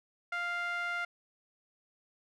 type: tone with band-pass filter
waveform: sawtooth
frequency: 698.5 Hz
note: F5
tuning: in tune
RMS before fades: -35 dBFS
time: 0.32-1.05 s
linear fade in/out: 5 ms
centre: 1700 Hz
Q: 6.3
effects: none